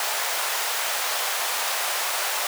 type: high-pass noise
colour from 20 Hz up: pink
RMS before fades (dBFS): -26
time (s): 0-2.47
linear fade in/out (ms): 2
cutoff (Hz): 630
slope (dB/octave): 24
effects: none